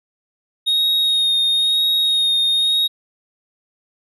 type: tone with vibrato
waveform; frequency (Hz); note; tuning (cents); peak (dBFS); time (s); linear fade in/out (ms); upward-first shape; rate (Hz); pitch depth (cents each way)
triangle; 3729; A#7; 0; -13; 0.66-2.88; 20; sine; 1; 19
effects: none